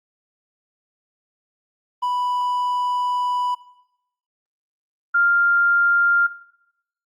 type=tone pair in turn; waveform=triangle / sine; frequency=987.8 / 1397 Hz; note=B5 / F6; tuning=0 / 0 cents; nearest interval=tritone; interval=600 cents; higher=second; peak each=-18 / -14 dBFS; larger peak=second; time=2.02-3.55 / 5.14-6.27 s; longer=first; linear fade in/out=10 ms; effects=noise-tail reverb RT60 0.8 s tail -17 dB re dry + Opus 32 kbps